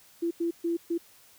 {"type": "tone bursts at uneven times", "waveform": "sine", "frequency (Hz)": 338.1, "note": "E4", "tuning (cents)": 44, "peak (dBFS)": -25, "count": 4, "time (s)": [[0.22, 0.31], [0.4, 0.51], [0.64, 0.77], [0.9, 0.98]], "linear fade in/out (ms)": 10, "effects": ["white hiss -57 dBFS RMS until 1.38 s"]}